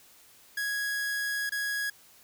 45% pulse tone with dropouts, 1661.2 Hz, G#6, in tune, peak -29 dBFS, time 0.57-1.9 s, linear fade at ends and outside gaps 5 ms, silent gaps 1.495-1.52 s, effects white hiss -57 dBFS RMS until 2.23 s

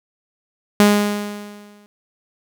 sawtooth tone with exponential decay, 206.4 Hz, G#3, 10 cents flat, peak -4 dBFS, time 0.8-1.86 s, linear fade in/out 0 ms, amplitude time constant 230 ms, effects none

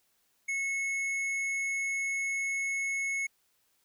sine tone with hard clipping, 2191 Hz, C#7, 21 cents flat, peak -31 dBFS, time 0.48-3.27 s, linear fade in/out 10 ms, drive 8 dB, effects white hiss -72 dBFS RMS until 3.84 s

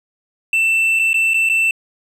triangle tone with dropouts, 2670 Hz, E7, 22 cents sharp, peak -11 dBFS, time 0.53-1.71 s, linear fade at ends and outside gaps 2 ms, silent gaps 0.991-0.995 / 1.132-1.142 / 1.336-1.342 / 1.49-1.497 s, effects resampled to 32000 Hz

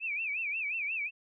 sine tone with vibrato, 2475 Hz, D#7, 10 cents flat, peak -31 dBFS, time 0-1.11 s, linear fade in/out 50 ms, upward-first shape sine, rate 5.6 Hz, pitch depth 160 cents each way, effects none

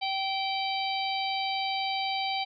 harmonic tone, 776 Hz, G5, 18 cents flat, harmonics 1 / 3 / 4 / 5 / 6, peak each -30 / -35 / -36 / -37 / -38 dBFS, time 0.01-2.45 s, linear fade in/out 20 ms, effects none

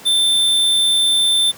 square tone, 3555 Hz, A7, 17 cents sharp, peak -13 dBFS, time 0.05-1.52 s, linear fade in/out 20 ms, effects pink hiss -39 dBFS RMS until 1.57 s + high-pass 150 Hz 12 dB/octave

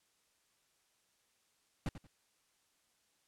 brown noise with echo, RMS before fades -35 dBFS, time 1.86-1.89 s, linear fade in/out 2 ms, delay 90 ms, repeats 2, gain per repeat -12 dB, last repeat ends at 2.07 s, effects white hiss -75 dBFS RMS until 3.27 s + low-pass 10000 Hz 12 dB/octave

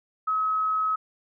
sine tone, 1280 Hz, D#6, 49 cents sharp, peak -22 dBFS, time 0.27-0.96 s, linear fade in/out 10 ms, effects none

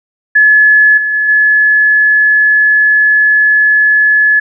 sine tone with level steps, 1710 Hz, A6, 50 cents flat, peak -3 / -11 / -9 / -5 dBFS, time 0.35-4.4 s, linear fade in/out 10 ms, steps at 0.97 / 1.13 / 1.28 s, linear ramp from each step 10 ms, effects none

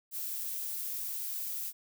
violet noise, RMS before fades -37 dBFS, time 0.11-1.73 s, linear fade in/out 50 ms, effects none

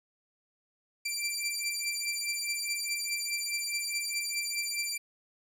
15% pulse beating tone pair, 2349 / 2353.8 Hz, D7 / D7, 0 / +3 cents, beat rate 4.8 Hz, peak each -28 / -27 dBFS, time 1.05-4.98 s, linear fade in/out 10 ms, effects none

